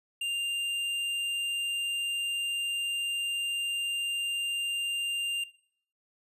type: tone with hard clipping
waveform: triangle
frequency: 2794 Hz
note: F7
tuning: in tune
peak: -31 dBFS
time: 0.21-5.44 s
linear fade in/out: 5 ms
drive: 12 dB
effects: noise-tail reverb RT60 0.6 s tail -18 dB re dry + resampled to 32000 Hz